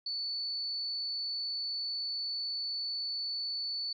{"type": "tone", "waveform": "sine", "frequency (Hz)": 4471, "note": "C#8", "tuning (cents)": 14, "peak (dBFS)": -33, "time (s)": [0.06, 3.93], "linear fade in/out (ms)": 5, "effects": []}